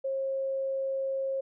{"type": "tone", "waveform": "sine", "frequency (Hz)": 538, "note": "C5", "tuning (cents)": 48, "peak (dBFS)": -28, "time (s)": [0.04, 1.41], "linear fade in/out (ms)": 10, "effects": []}